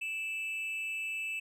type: tone with amplitude modulation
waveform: triangle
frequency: 2636 Hz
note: E7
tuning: 1 cent flat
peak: -30 dBFS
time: 0.01-1.4 s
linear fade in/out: 10 ms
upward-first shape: sine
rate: 293 Hz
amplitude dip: 50%
effects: none